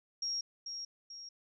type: tone with echo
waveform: sine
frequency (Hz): 5588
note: F8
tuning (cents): 0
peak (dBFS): -33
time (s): 0.22-0.41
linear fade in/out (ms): 5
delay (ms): 440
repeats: 2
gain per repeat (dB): -6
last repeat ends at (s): 1.29
effects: none